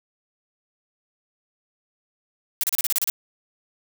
blue noise bursts, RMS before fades -22 dBFS, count 9, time 2.61-3.099 s, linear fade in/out 0 ms, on 25 ms, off 33 ms, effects none

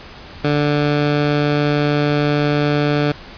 15% pulse tone, 146.83 Hz, D3, in tune, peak -8 dBFS, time 0.44-3.12 s, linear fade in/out 5 ms, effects pink hiss -37 dBFS RMS until 3.37 s + resampled to 11025 Hz

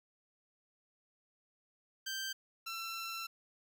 15% pulse tone pair in turn, 1565 / 1345.8 Hz, G6 / E6, -3 / +35 cents, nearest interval minor third, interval 262 cents, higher first, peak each -31 / -33 dBFS, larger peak first, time 2.06-2.33 / 2.66-3.27 s, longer second, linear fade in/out 10 ms, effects none

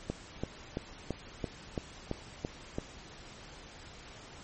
click train, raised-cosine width 2 ms, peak -19 dBFS, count 9, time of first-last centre 0.1-2.785 s, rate 2.98 Hz, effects pink hiss -50 dBFS RMS until 4.43 s + MP3 32 kbps

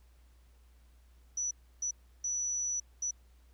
sine tone bursts at uneven times, 5920 Hz, F#8, in tune, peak -31 dBFS, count 4, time 1.37-1.51 / 1.82-1.91 / 2.24-2.8 / 3.02-3.11 s, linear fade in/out 5 ms, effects added 60 Hz sine -58 dBFS peak until 3.53 s + pink hiss -71 dBFS RMS until 3.53 s

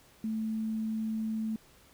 sine tone with quantisation, 220 Hz, A3, in tune, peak -30 dBFS, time 0.24-1.56 s, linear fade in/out 2 ms, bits 10, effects pink hiss -60 dBFS RMS until 1.93 s

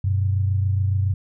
sine tone pair together, 95.44 / 122.6 Hz, G2 / B2, -46 / -12 cents, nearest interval major third, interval 434 cents, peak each -18 / -27 dBFS, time 0.04-1.14 s, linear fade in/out 5 ms, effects none

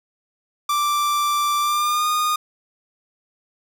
45% pulse tone with pitch glide, 1174.7 to 1226 Hz, D6 to D#6, 0 to -26 cents, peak -18 dBFS, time 0.69-2.36 s, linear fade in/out 5 ms, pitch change +74 cents, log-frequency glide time 1.6-2.08 s, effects none

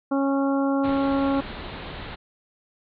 harmonic tone, 275.1 Hz, C#4, 13 cents flat, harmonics 1 / 2 / 3 / 4 / 5, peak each -21 / -27 / -31 / -33 / -35 dBFS, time 0.11-1.41 s, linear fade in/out 10 ms
pink low-pass noise, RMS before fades -36 dBFS, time 0.83-2.16 s, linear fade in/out 20 ms, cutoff 4200 Hz, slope 96 dB/octave
effects none

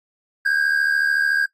triangle tone pair together, 1549 / 1622.7 Hz, G6 / G#6, -21 / -41 cents, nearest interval minor second, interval 80 cents, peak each -21 / -16 dBFS, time 0.45-1.46 s, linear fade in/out 10 ms, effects noise-tail reverb RT60 0.1 s tail -18 dB re dry + AAC 48 kbps

